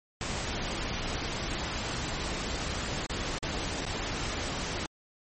pink noise with dropouts, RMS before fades -33 dBFS, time 0.21-4.86 s, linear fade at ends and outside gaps 1 ms, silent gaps 3.064-3.096 / 3.385-3.428 / 3.853-3.864 s, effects MP3 32 kbps

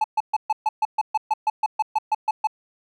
triangle tone bursts, 864 Hz, A5, 32 cents flat, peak -15 dBFS, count 16, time 0.01-2.472 s, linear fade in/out 5 ms, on 32 ms, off 130 ms, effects none

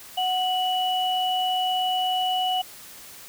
sine tone pair together, 740 / 2943 Hz, F#5 / F#7, 0 / -10 cents, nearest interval 2 octaves, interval 2390 cents, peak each -23 / -26 dBFS, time 0.17-2.62 s, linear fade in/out 10 ms, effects white hiss -44 dBFS RMS until 3.28 s

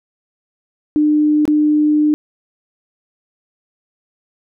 sine tone with dropouts, 301 Hz, D4, 43 cents sharp, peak -10 dBFS, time 0.96-2.14 s, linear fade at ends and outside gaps 0 ms, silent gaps 1.454-1.478 s, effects none

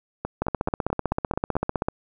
two click trains, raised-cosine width 1 ms, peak -9 / -13 dBFS, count 24 / 7, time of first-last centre 0.42-1.885 / 0.25-1.554 s, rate 15.7 / 4.6 Hz, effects none

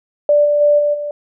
sine tone with level steps, 587.3 Hz, D5, in tune, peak -8 / -11 / -8 / -12 / -20 dBFS, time 0.29-1.11 s, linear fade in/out 2 ms, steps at 0.44 / 0.6 / 0.78 / 0.93 s, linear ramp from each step 20 ms, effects none

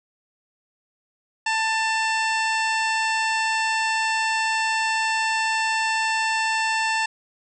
harmonic tone with a mistuned harmonic, 886 Hz, A5, 12 cents sharp, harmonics 1 / 2 / 3 / 4 / 5 / 6 / 7 / 8 / 9, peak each -24 / -25 / -27 / -37 / -35 / -35 / -45 / -41 / -37 dBFS, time 1.46-7.06 s, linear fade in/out 5 ms, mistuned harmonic 3, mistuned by +22 cents, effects none

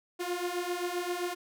sawtooth beating tone pair, 350 / 357.6 Hz, F4 / F4, +4 / +41 cents, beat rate 7.6 Hz, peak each -31 / -30 dBFS, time 0.19-1.35 s, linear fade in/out 20 ms, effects none

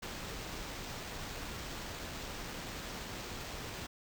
pink noise with sample-and-hold, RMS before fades -43 dBFS, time 0.02-3.87 s, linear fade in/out 10 ms, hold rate 11025 Hz, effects none

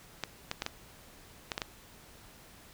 clicks, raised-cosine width 0.2 ms, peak -15 dBFS, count 7, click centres 0.237 / 0.514 / 0.621 / 0.664 / 1.518 / 1.579 / 1.618 s, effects pink hiss -55 dBFS RMS until 2.73 s

